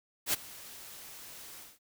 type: noise with ADSR envelope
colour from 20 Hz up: white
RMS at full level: -27 dBFS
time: 0.26-1.79 s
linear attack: 73 ms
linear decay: 20 ms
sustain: -21 dB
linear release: 200 ms
effects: none